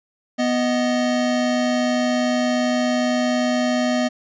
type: tone pair together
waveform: square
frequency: 246.9 / 623.3 Hz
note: B3 / D#5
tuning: 0 / +3 cents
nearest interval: octave + major third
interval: 1603 cents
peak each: -20 / -23 dBFS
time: 0.38-4.09 s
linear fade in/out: 20 ms
effects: resampled to 16000 Hz